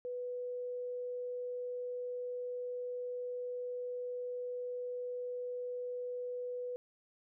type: tone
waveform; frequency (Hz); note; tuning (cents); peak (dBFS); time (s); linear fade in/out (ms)
sine; 493.9; B4; 0; -37; 0.05-6.76; 0
effects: none